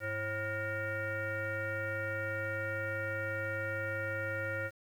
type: tone with frequency modulation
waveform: sine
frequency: 977 Hz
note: B5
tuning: 19 cents flat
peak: -33 dBFS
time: 0-4.71 s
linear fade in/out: 50 ms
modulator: 437 Hz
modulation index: 2.3
effects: 10-bit